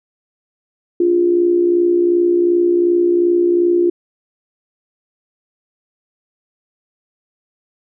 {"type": "tone with amplitude modulation", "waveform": "sine", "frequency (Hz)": 349.2, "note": "F4", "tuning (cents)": 0, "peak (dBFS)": -8, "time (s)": [1, 3.9], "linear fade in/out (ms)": 5, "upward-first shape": "sine", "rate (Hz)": 62.7, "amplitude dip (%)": 55, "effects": []}